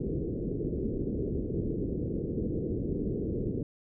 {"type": "low-pass noise", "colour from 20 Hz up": "white", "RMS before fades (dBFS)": -32, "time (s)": [0, 3.63], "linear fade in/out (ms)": 2, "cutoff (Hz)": 440, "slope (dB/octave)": 48, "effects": []}